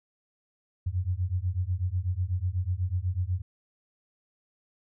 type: beating tone pair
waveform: sine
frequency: 87.1 / 95.2 Hz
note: F2 / F#2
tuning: -4 / +50 cents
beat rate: 8.1 Hz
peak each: -29 dBFS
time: 0.86-3.42 s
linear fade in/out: 10 ms
effects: none